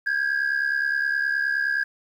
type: tone pair together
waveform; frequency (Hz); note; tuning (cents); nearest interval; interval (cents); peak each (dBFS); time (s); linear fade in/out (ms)
sine; 1596 / 1665.6; G6 / G#6; +31 / +5; minor second; 74; -22; 0.06-1.84; 10
effects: tanh soft clip ceiling -18 dBFS + 9-bit